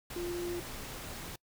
sine tone in noise, 349.2 Hz, F4, in tune, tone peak -34 dBFS, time 0.16-0.6 s, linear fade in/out 5 ms, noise pink, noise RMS -43 dBFS, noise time 0.1-1.36 s, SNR +6 dB, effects noise-tail reverb RT60 0.1 s tail -25 dB re dry

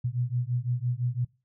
sine beating tone pair, 120 / 125.9 Hz, B2 / B2, -49 / +34 cents, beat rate 5.9 Hz, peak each -29 dBFS, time 0.04-1.25 s, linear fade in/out 10 ms, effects noise-tail reverb RT60 0.3 s tail -22 dB re dry

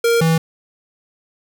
square tone pair in turn, 466.2 / 162.89 Hz, A#4 / E3, 0 / -20 cents, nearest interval octave + tritone, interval 1820 cents, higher first, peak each -13 dBFS, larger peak neither, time 0.04-0.21 / 0.21-0.38 s, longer neither, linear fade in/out 5 ms, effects none

